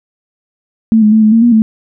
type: tone with pitch steps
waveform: sine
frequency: 222.7 / 212.2 / 219.5 / 214.9 / 227.3 / 238.7 / 219.8 Hz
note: A3 / G#3 / A3 / A3 / A#3 / A#3 / A3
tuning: +21 / +38 / -4 / -41 / -43 / +41 / -2 cents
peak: -4 dBFS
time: 0.92-1.62 s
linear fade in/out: 0 ms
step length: 100 ms
effects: none